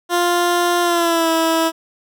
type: tone with pitch glide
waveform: 15% pulse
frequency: 349.8 to 326.4 Hz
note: F4 to E4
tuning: +3 to -17 cents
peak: -8 dBFS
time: 0.09-1.72 s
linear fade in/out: 50 ms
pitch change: -120 cents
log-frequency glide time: 0.82-1.3 s
effects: none